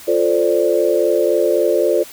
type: chord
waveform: sine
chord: D minor seventh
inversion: first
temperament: equal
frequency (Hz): 349.2 / 440 / 523.3 / 587.3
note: F4 / A4 / C5 / D5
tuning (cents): 0 / 0 / 0 / 0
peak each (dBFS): -18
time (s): 0.07-2.04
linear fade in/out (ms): 20
effects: white hiss -38 dBFS RMS until 2.12 s